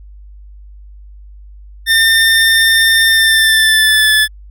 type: tone with pitch glide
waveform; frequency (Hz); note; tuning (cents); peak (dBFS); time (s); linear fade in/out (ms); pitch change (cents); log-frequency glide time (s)
25% pulse; 1805 to 1732.5; A6 to A6; +44 to -27; -4; 1.86-4.28; 50; -71; 3.08-4.12
effects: added 50 Hz sine -33 dBFS peak until 4.5 s